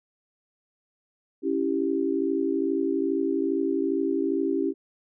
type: chord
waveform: sine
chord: C# diminished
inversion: none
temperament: equal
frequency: 277.2 / 329.6 / 392 Hz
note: C#4 / E4 / G4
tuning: 0 / 0 / 0 cents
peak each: -27 dBFS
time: 1.42-4.74 s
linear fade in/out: 50 ms
effects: none